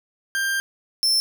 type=tone pair in turn; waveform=40% pulse; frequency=1588 / 5341 Hz; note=G6 / E8; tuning=+22 / +22 cents; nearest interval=octave + major sixth; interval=2100 cents; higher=second; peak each=-20 / -16 dBFS; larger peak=second; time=0.35-0.6 / 1.03-1.2 s; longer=first; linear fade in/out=0 ms; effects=none